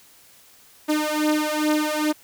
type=beating tone pair; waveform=sawtooth; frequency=302.9 / 305.3 Hz; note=D#4 / D#4; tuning=-46 / -33 cents; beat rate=2.4 Hz; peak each=-19 dBFS; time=0.88-2.13 s; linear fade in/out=20 ms; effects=white hiss -52 dBFS RMS until 2.23 s